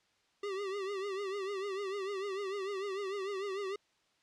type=tone with vibrato; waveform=square; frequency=393.4 Hz; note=G4; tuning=6 cents sharp; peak=-36 dBFS; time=0.43-3.76 s; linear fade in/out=5 ms; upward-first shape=triangle; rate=6.7 Hz; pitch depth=100 cents each way; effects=white hiss -72 dBFS RMS until 4.22 s + low-pass 5000 Hz 12 dB/octave